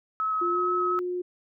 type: tone with vibrato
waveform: sine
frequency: 1285 Hz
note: E6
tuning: 45 cents flat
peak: -24 dBFS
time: 0.2-0.99 s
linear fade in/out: 0 ms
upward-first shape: square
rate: 4.2 Hz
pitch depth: 8 cents each way
type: tone with pitch glide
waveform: sine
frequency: 349.2 to 358.8 Hz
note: F4 to F4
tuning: 0 to +47 cents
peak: -27 dBFS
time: 0.41-1.22 s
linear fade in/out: 10 ms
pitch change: +47 cents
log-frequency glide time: 0.52-0.59 s
effects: none